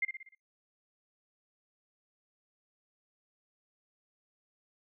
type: tone with echo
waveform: sine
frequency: 2100 Hz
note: C7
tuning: 6 cents sharp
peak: -27 dBFS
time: 0.02-0.05 s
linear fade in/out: 5 ms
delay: 60 ms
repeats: 5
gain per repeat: -6 dB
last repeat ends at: 0.35 s
effects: noise-tail reverb RT60 0.2 s tail -26 dB re dry